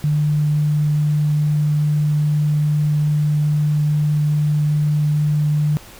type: tone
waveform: sine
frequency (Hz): 149.6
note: D3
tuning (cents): +32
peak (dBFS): -14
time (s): 0.04-5.77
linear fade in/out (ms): 0
effects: pink hiss -41 dBFS RMS until 5.99 s